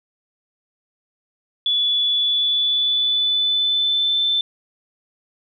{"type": "tone with pitch glide", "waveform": "sine", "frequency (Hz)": [3433, 3536], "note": ["A7", "A7"], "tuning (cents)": [-43, 8], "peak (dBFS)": -16, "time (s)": [1.66, 4.41], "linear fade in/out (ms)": 2, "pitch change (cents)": 51, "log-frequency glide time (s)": [2.07, 4.21], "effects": []}